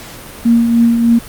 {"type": "tone with tremolo", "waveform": "sine", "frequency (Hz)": 233.1, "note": "A#3", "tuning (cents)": 0, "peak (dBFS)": -5, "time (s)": [0.45, 1.19], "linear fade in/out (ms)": 10, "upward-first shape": "triangle", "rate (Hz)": 3.3, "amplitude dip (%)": 50, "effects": ["pink hiss -32 dBFS RMS until 1.28 s", "Opus 48 kbps"]}